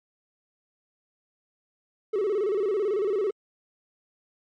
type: tone with vibrato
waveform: triangle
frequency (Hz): 405.3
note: G#4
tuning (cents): -42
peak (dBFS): -20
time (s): 2.13-3.31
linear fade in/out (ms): 10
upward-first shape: square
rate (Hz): 18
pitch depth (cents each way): 110
effects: tanh soft clip ceiling -16 dBFS + MP3 48 kbps